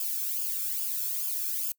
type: noise with flanger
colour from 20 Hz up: violet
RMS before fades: -31 dBFS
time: 0-1.72 s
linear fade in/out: 2 ms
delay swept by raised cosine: 0.5 to 1.05 ms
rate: 2.4 Hz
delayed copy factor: -0.75
effects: noise-tail reverb RT60 0.1 s tail -24 dB re dry